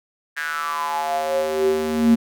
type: tone with high-pass filter sweep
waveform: square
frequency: 77.78 Hz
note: D#2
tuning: in tune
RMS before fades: -21 dBFS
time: 0.36-2.16 s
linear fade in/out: 20 ms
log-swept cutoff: 1700 to 220 Hz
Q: 7.9
effects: none